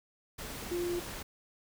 sine tone in noise, 349.8 Hz, F4, 3 cents sharp, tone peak -31 dBFS, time 0.71-1 s, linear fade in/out 10 ms, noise pink, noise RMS -42 dBFS, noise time 0.38-1.23 s, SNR +8 dB, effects none

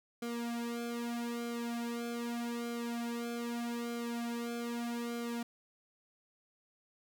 sawtooth tone with flanger, 236.1 Hz, A#3, 22 cents sharp, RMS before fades -38 dBFS, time 0.22-5.43 s, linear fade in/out 5 ms, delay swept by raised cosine 1.1 to 3.2 ms, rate 0.81 Hz, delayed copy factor -0.95, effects none

